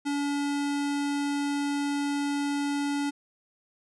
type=tone; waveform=square; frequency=285.6 Hz; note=D4; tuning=48 cents flat; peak=-27 dBFS; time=0.05-3.11 s; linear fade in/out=20 ms; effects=resampled to 24000 Hz